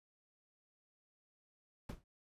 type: noise with exponential decay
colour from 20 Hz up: brown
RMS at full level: -37 dBFS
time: 1.89-2.04 s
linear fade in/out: 5 ms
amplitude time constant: 31 ms
effects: resampled to 32000 Hz